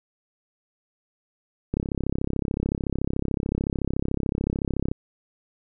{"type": "click train", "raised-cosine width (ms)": 3, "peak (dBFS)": -12, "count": 108, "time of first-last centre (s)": [1.74, 4.915], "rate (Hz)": 33.7, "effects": []}